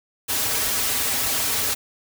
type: noise with comb filter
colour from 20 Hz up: white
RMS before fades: -23 dBFS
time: 0.28-1.75 s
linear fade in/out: 20 ms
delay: 5.7 ms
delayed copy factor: -0.9
effects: none